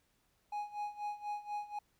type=tone with tremolo; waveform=triangle; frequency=830.6 Hz; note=G#5; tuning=in tune; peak=-33 dBFS; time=0.52-1.79 s; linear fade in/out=5 ms; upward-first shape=sine; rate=4.1 Hz; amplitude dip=85%; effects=pink hiss -75 dBFS RMS until 1.99 s